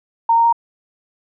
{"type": "tone with pitch steps", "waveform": "sine", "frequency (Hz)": [920, 925.9, 931.8], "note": ["A#5", "A#5", "A#5"], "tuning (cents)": [-23, -12, -1], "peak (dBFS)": -10, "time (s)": [0.29, 0.527], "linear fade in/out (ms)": 5, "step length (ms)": 79, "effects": []}